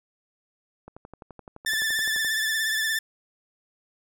click train, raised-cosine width 1 ms, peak -28 dBFS, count 17, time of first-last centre 0.88-2.248 s, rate 11.7 Hz
sawtooth tone with vibrato, 1760 Hz, A6, in tune, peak -20 dBFS, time 1.66-2.99 s, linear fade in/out 5 ms, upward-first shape triangle, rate 17 Hz, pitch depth 50 cents each way
effects none

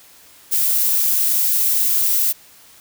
violet noise, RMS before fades -17 dBFS, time 0.51-2.33 s, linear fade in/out 20 ms, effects white hiss -47 dBFS RMS until 2.8 s

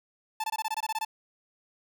45% pulse tone bursts, 877 Hz, A5, 6 cents flat, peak -28 dBFS, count 11, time 0.4-1.049 s, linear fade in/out 5 ms, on 39 ms, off 22 ms, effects none

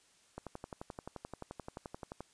click train, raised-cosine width 1 ms, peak -28 dBFS, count 22, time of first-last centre 0.38-2.206 s, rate 11.5 Hz, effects white hiss -67 dBFS RMS until 2.33 s + resampled to 22050 Hz

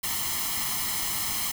white noise with comb filter, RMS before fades -29 dBFS, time 0.03-1.52 s, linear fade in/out 10 ms, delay 0.97 ms, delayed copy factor +0.75, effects none

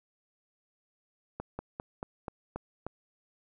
slowing click train, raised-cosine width 1 ms, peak -22 dBFS, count 7, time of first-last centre 1.4-2.866 s, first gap 190 ms, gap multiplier 1.1, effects none

